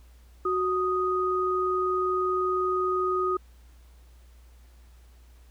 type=tone pair together; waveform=sine; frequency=370 / 1244.5 Hz; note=F#4 / D#6; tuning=0 / 0 cents; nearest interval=octave + major sixth; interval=2100 cents; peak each=-26 dBFS; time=0.45-3.37 s; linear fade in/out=5 ms; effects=added 60 Hz sine -50 dBFS peak until 5.5 s + pink hiss -63 dBFS RMS until 5.5 s